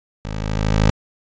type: tone with level ramp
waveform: 15% pulse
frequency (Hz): 52.9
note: G#1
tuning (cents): +33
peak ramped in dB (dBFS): -20 to -5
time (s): 0.25-0.9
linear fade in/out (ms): 0
effects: resampled to 16000 Hz